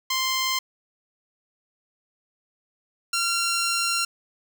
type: tone pair in turn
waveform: 10% pulse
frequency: 1046.5 / 1375.5 Hz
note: C6 / F6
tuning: 0 / -27 cents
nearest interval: perfect fourth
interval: 473 cents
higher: second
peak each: -14 dBFS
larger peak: neither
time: 0.1-0.59 / 3.13-4.05 s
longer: second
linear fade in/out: 5 ms
effects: none